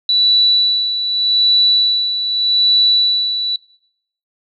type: tone with tremolo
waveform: sine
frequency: 3951 Hz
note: B7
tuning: in tune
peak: -8 dBFS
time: 0.09-3.56 s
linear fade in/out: 2 ms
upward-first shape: sine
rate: 0.83 Hz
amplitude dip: 60%
effects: noise-tail reverb RT60 0.7 s tail -22 dB re dry